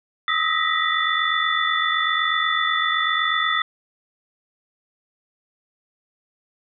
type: tone cluster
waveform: sine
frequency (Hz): 1251 / 1299 / 1893 / 1974 / 3508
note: D#6 / E6 / A#6 / B6 / A7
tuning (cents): +9 / -26 / +26 / -1 / -6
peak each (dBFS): -25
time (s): 0.28-3.62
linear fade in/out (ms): 2
effects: none